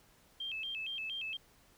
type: tone with vibrato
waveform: sine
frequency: 2882 Hz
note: F#7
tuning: 46 cents flat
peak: -37 dBFS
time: 0.4-1.37 s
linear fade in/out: 5 ms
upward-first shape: square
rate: 4.3 Hz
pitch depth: 170 cents each way
effects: pink hiss -65 dBFS RMS until 1.77 s